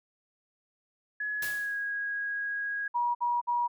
sine tone with pitch glide, 1691 to 1647.6 Hz, G#6 to G#6, +31 to -14 cents, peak -30 dBFS, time 1.2-2.88 s, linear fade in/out 5 ms, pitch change -45 cents, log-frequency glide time 1.41-1.75 s
white noise with exponential decay, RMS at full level -36 dBFS, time 1.42-1.93 s, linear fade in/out 5 ms, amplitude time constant 110 ms
sine tone bursts, 960 Hz, B5, 49 cents flat, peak -25 dBFS, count 3, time 2.94-3.68 s, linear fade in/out 20 ms, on 210 ms, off 55 ms
effects none

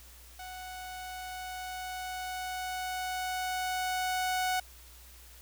sawtooth tone with level ramp, 740 Hz, F#5, in tune, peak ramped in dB -38 to -24 dBFS, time 0.39-4.6 s, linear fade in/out 5 ms, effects added 60 Hz sine -53 dBFS peak until 5.41 s + white hiss -55 dBFS RMS until 5.41 s

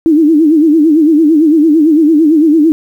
sine tone with vibrato, 311.1 Hz, D#4, in tune, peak -4 dBFS, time 0.06-2.72 s, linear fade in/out 0 ms, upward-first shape sine, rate 8.9 Hz, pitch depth 120 cents each way, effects 7-bit

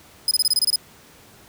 sawtooth tone bursts, 5030 Hz, D#8, 18 cents sharp, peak -13 dBFS, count 9, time 0.28-0.759 s, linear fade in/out 2 ms, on 31 ms, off 25 ms, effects pink hiss -49 dBFS RMS until 1.48 s + high-pass 60 Hz 12 dB/octave

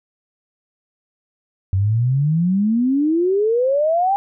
sine exponential sweep, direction up, 92.5 to 811 Hz, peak -14 dBFS, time 1.73-4.16 s, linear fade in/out 0 ms, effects none

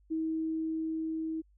sine tone with level ramp, 320 Hz, D#4, 49 cents sharp, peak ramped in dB -29 to -32 dBFS, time 0.1-1.42 s, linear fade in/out 20 ms, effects added 50 Hz sine -61 dBFS peak until 1.57 s

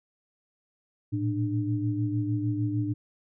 sine tone cluster, 111.2 / 117.8 / 298 Hz, A2 / A#2 / D4, +19 / +19 / +25 cents, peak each -28 / -33 / -29 dBFS, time 1.12-2.94 s, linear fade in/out 20 ms, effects none

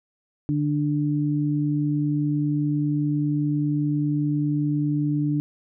sine tone pair together, 147.5 / 295 Hz, D3 / D4, +8 / +8 cents, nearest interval octave, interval 1200 cents, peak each -23 dBFS, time 0.49-5.4 s, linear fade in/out 0 ms, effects none

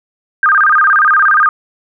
sine tone with vibrato, 1396.9 Hz, F6, in tune, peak -6 dBFS, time 0.43-1.49 s, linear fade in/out 2 ms, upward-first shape square, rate 17 Hz, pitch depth 220 cents each way, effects none

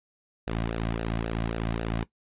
sawtooth tone with flanger, 56.2 Hz, A1, 37 cents sharp, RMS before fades -30 dBFS, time 0.47-2.04 s, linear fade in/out 5 ms, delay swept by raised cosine 0.9 to 2.3 ms, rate 3.7 Hz, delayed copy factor -0.7, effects noise-tail reverb RT60 0.1 s tail -18 dB re dry + resampled to 8000 Hz

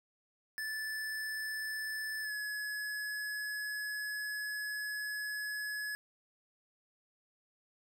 square tone with pitch glide, 1748 to 1696.3 Hz, A6 to G#6, -12 to +36 cents, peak -37 dBFS, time 0.58-5.95 s, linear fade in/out 0 ms, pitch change -52 cents, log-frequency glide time 2.22-2.32 s, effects none

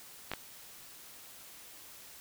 clicks, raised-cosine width 0.3 ms, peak -19 dBFS, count 2, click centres 0.316 / 0.336 s, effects white hiss -52 dBFS RMS until 2.2 s

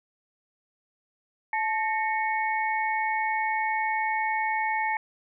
sine tone cluster, 870 / 1830 / 2209 Hz, A5 / A#6 / C#7, -20 / -32 / -7 cents, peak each -26 / -31 / -31 dBFS, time 1.53-4.97 s, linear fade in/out 2 ms, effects none

